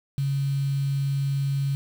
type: tone with quantisation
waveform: sine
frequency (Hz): 138.59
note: C#3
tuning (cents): 0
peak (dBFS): -22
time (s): 0.18-1.75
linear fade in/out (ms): 0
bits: 7
effects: none